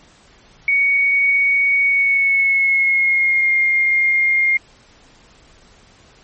sine tone with pitch glide, 2236 to 2124 Hz, C#7 to C7, +14 to +25 cents, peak -12 dBFS, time 0.68-4.57 s, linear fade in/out 2 ms, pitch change -89 cents, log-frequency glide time 1.84-3.54 s, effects pink hiss -49 dBFS RMS until 6.23 s + MP3 32 kbps

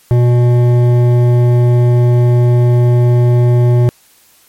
sine tone with hard clipping, 121.6 Hz, B2, 26 cents flat, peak -8 dBFS, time 0.11-3.89 s, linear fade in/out 0 ms, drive 11 dB, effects white hiss -48 dBFS RMS until 4.48 s + MP3 64 kbps

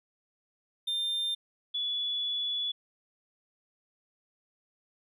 triangle / sine tone pair in turn, 3600 / 3423 Hz, A7 / A7, +39 / -48 cents, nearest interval minor second, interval 87 cents, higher first, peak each -27 / -29 dBFS, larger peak first, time 0.87-1.35 / 1.74-2.72 s, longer second, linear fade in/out 10 ms, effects none

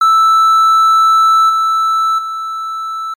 triangle tone with level steps, 1318.5 Hz, E6, in tune, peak -4 / -8 / -16 dBFS, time 0.01-3.14 s, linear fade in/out 5 ms, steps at 1.49 / 2.18 s, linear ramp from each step 10 ms, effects MP3 96 kbps

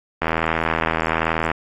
click train, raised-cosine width 0.5 ms, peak -4 dBFS, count 106, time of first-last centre 0.22-1.515 s, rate 81.1 Hz, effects AAC 64 kbps

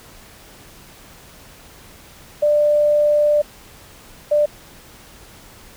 sine tone bursts at uneven times, 593 Hz, D5, 17 cents sharp, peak -12 dBFS, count 2, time 2.42-3.42 / 4.31-4.46 s, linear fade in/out 10 ms, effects pink hiss -44 dBFS RMS until 5.76 s

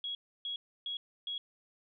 sine tone bursts, 3322 Hz, G#7, in tune, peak -35 dBFS, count 4, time 0.04-1.38 s, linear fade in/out 2 ms, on 110 ms, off 300 ms, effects none

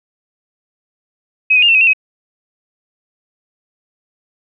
sine tone with pitch steps, 2541 / 2486 / 2817 / 2694 / 2535 / 2714 / 2541 Hz, D#7 / D#7 / F7 / E7 / D#7 / E7 / D#7, +36 / -2 / +14 / +37 / +32 / +50 / +36 cents, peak -7 dBFS, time 1.5-1.934 s, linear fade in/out 10 ms, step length 62 ms, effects none

